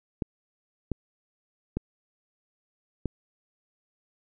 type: clicks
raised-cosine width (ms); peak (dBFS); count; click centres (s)
3; -15; 4; 0.222 / 0.917 / 1.77 / 3.057
effects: none